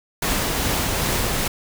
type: noise with tremolo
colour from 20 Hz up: pink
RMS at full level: -21 dBFS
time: 0.22-1.48 s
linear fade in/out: 5 ms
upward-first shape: triangle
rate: 2.5 Hz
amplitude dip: 25%
effects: none